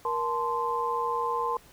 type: tone cluster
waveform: sine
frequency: 471.9 / 874 / 1039 Hz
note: A#4 / A5 / C6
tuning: +21 / -12 / -12 cents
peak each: -32 / -32 / -28 dBFS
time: 0.05-1.57 s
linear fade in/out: 2 ms
effects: pink hiss -55 dBFS RMS until 1.72 s